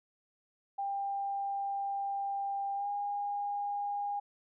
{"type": "tone with pitch glide", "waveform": "sine", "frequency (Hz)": [795, 813.6], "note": ["G5", "G#5"], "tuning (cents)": [24, -36], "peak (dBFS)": -32, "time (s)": [0.78, 4.2], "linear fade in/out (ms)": 10, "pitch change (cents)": 40, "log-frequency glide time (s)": [2.75, 2.88], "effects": []}